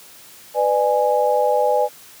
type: chord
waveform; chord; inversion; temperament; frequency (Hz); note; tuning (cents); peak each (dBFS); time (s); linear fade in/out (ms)
sine; G# diminished; first; just; 498.4 / 598 / 830.6; B4 / D5 / G#5; +16 / +31 / 0; -19; 0.54-1.89; 50
effects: white hiss -44 dBFS RMS until 2.2 s + high-pass 80 Hz 12 dB/octave